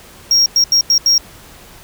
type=tone bursts at uneven times; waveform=triangle; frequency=5588 Hz; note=F8; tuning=in tune; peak=-7 dBFS; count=5; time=0.31-0.46 / 0.56-0.64 / 0.72-0.81 / 0.9-0.98 / 1.06-1.18 s; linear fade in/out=2 ms; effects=pink hiss -40 dBFS RMS until 1.83 s